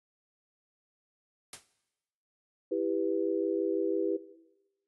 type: noise with exponential decay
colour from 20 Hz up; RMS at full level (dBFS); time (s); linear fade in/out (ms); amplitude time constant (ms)
white; -38; 1.53-1.66; 2; 28
type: chord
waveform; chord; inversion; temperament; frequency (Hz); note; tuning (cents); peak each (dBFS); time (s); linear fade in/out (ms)
sine; E minor; none; just; 329.6 / 395.6 / 494.4; E4 / G4 / B4; 0 / +16 / +2; -32; 2.71-4.17; 10
effects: noise-tail reverb RT60 1.0 s tail -17 dB re dry + resampled to 24000 Hz

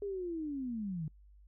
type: linear sweep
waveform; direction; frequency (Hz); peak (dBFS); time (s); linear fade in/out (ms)
sine; down; 412.4 to 146.83; -35; 0.02-1.08; 2
effects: noise-tail reverb RT60 0.1 s tail -26 dB re dry + added 50 Hz sine -56 dBFS peak until 1.47 s

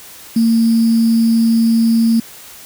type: tone with sample-and-hold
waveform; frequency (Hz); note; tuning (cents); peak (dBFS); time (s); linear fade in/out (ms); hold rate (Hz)
sine; 228; A#3; -38; -9; 0.36-2.2; 5; 4900
effects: white hiss -37 dBFS RMS until 2.65 s

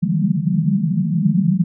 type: band-pass noise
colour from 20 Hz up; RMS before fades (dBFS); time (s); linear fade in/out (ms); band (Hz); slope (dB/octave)
pink; -17; 0.02-1.64; 10; 150 to 210; 96
effects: none

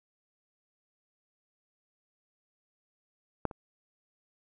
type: clicks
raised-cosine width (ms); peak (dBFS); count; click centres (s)
1; -14 / -29; 2; 3.453 / 3.512
effects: none

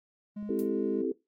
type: tone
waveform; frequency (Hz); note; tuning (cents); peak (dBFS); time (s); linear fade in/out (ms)
triangle; 207.7; G#3; 0; -33; 0.36-1.02; 10
type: clicks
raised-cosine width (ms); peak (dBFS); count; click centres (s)
3; -39 / -38; 2; 0.428 / 0.493
type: chord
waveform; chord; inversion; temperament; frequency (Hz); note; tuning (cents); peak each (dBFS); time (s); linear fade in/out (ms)
sine; A minor seventh; first; equal; 261.6 / 329.6 / 392 / 440; C4 / E4 / G4 / A4; 0 / 0 / 0 / 0; -33; 0.49-1.12; 5
type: noise with exponential decay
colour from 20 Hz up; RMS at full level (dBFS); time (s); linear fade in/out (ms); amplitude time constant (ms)
violet; -40; 0.59-0.69; 0; 20
effects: noise-tail reverb RT60 0.2 s tail -19 dB re dry + AAC 48 kbps

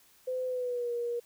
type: tone with pitch glide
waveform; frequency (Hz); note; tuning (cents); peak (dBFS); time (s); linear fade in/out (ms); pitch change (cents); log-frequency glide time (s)
sine; 510 to 475.8; C5 to A#4; -44 to +35; -30; 0.27-1.2; 10; -121; 0.46-0.92
effects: white hiss -62 dBFS RMS until 1.25 s

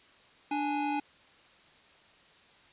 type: tone pair together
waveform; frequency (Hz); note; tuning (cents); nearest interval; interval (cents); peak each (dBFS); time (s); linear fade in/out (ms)
square; 294.4 / 832.7; D4 / G#5; +4 / +4; octave + tritone; 1800; -33 / -32; 0.51-1; 5
effects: white hiss -59 dBFS RMS until 2.72 s + resampled to 8000 Hz

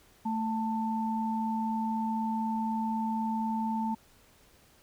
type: tone pair together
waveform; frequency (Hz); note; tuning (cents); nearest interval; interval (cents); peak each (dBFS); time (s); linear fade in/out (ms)
sine; 222 / 888; A3 / A5; +16 / +16; 2 octaves; 2400; -30 / -32; 0.25-3.95; 10
effects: pink hiss -61 dBFS RMS until 4.82 s

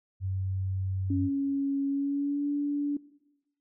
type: tone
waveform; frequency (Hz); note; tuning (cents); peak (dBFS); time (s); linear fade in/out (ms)
sine; 95; F#2; +46; -28; 0.2-1.3; 50
type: tone with pitch glide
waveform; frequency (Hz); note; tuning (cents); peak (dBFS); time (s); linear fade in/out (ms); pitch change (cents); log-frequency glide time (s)
sine; 277.2 to 288.5; C#4 to D4; 0 to -31; -26; 1.1-2.97; 5; +69; 1.87-2.49
effects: noise-tail reverb RT60 1.0 s tail -20 dB re dry

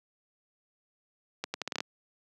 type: accelerating click train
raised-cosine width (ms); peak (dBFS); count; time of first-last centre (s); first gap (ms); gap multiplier
0.2; -15; 8; 1.44-1.805; 100; 0.77
effects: high-pass 200 Hz 12 dB/octave

